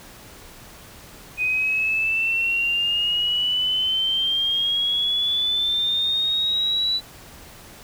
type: exponential sweep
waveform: sine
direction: up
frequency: 2489 to 3965 Hz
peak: -19 dBFS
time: 1.37-7.01 s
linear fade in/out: 50 ms
effects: pink hiss -44 dBFS RMS until 7.83 s

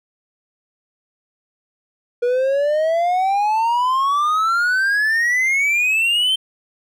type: exponential sweep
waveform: triangle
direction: up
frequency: 478.2 to 3136 Hz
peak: -13 dBFS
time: 2.22-6.36 s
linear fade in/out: 10 ms
effects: none

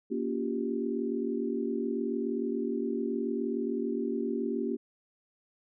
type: chord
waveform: sine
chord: G half-diminished seventh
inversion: first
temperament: just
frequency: 235.2 / 282.2 / 352.8 / 392 Hz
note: Bb3 / Db4 / F4 / G4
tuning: +16 / +31 / +18 / 0 cents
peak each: -33 / -35 / -36 / -34 dBFS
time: 0.1-4.77 s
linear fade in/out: 20 ms
effects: none

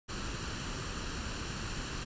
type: noise with comb filter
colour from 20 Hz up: pink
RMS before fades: -38 dBFS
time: 0.08-2.05 s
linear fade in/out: 20 ms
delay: 0.7 ms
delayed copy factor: +0.5
effects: resampled to 16000 Hz

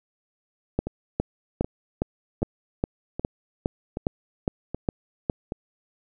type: two click trains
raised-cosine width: 2 ms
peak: -16 / -9 dBFS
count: 7 / 12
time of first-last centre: 0.87-5.521 / 0.79-5.298 s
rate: 1.29 / 2.44 Hz
effects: none

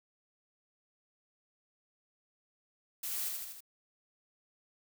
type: noise with echo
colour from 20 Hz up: blue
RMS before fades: -38 dBFS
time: 3.03-3.29 s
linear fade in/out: 5 ms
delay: 79 ms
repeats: 4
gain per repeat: -3 dB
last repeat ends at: 3.606 s
effects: none

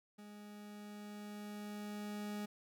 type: tone with level ramp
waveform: 40% pulse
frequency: 207.7 Hz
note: G#3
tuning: in tune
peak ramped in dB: -51 to -39 dBFS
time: 0.18-2.46 s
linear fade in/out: 10 ms
effects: none

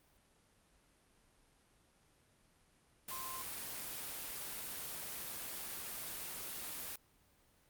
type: tone in noise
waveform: sine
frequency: 1046.5 Hz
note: C6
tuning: in tune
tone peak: -45 dBFS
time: 3.11-3.42 s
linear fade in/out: 5 ms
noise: white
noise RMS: -44 dBFS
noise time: 3.08-6.96 s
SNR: -4 dB
effects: pink hiss -70 dBFS RMS until 7.69 s + Opus 32 kbps

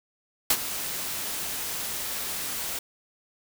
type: noise with ADSR envelope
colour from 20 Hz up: white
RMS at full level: -19 dBFS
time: 0.5-2.79 s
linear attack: 4 ms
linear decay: 55 ms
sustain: -13 dB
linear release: 4 ms
effects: none

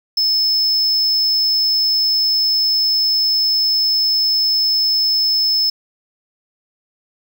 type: tone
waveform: triangle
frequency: 5230 Hz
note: E8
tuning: 15 cents flat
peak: -12 dBFS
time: 0.17-5.7 s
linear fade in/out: 5 ms
effects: 7-bit

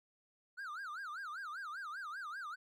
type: tone with vibrato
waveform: triangle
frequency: 1387 Hz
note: F6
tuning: 12 cents flat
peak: -40 dBFS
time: 0.57-2.56 s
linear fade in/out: 20 ms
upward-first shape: sine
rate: 5.1 Hz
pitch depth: 280 cents each way
effects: none

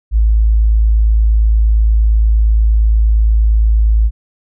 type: tone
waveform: sine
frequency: 54.3 Hz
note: A1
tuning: 22 cents flat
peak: -7 dBFS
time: 0.11-4.11 s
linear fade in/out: 50 ms
effects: none

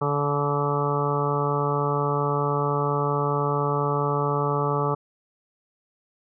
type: harmonic tone with a mistuned harmonic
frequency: 144.4 Hz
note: D3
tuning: 29 cents flat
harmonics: 1 / 2 / 3 / 4 / 5 / 6 / 7 / 8 / 9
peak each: -26 / -34 / -27 / -32 / -36 / -30 / -36 / -28 / -34 dBFS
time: 0.01-4.95 s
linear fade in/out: 10 ms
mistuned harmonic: 7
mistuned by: -25 cents
effects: none

